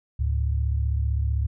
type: tone pair together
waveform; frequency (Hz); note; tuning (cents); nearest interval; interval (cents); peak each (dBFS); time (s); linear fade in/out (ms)
sine; 71.41 / 107; D2 / A2; -48 / -48; perfect fifth; 700; -22 / -27; 0.19-1.47; 10
effects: none